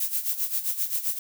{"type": "noise with tremolo", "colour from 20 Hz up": "violet", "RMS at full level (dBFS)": -25, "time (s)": [0, 1.19], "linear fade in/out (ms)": 5, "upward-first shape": "sine", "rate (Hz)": 7.6, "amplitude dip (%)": 75, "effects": []}